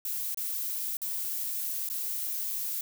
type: noise with dropouts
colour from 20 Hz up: violet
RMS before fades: -33 dBFS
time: 0.05-2.81 s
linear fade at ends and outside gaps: 2 ms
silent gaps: 0.345-0.373 / 0.97-1.017 / 1.889-1.899 s
effects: none